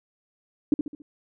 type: tone with echo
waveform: sine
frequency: 293.7 Hz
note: D4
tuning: in tune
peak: -15 dBFS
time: 0.72-0.74 s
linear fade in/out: 2 ms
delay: 70 ms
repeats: 4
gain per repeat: -7 dB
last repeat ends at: 1.02 s
effects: none